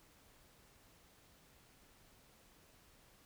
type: silence
effects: pink hiss -66 dBFS RMS until 3.25 s